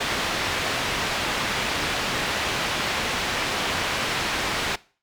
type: low-pass noise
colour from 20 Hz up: white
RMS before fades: -26 dBFS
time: 0-4.76 s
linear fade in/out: 10 ms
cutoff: 3100 Hz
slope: 12 dB/octave
effects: noise-tail reverb RT60 0.4 s tail -21 dB re dry